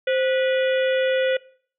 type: harmonic tone with a mistuned harmonic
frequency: 489.7 Hz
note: B4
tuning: 15 cents flat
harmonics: 1 / 3 / 4 / 5 / 6 / 7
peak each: -19 / -29 / -31 / -33 / -35 / -36 dBFS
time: 0.07-1.37 s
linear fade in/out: 5 ms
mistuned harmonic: 1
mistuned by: +110 cents
effects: noise-tail reverb RT60 0.5 s tail -21 dB re dry